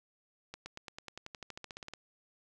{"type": "accelerating click train", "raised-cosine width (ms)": 0.2, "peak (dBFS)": -26, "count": 18, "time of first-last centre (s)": [0.54, 1.937], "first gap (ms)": 120, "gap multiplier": 0.95, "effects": []}